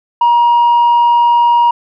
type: tone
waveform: sine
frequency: 950 Hz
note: A#5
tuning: 33 cents sharp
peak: -4 dBFS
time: 0.21-1.71 s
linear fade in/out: 5 ms
effects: tanh soft clip ceiling -5 dBFS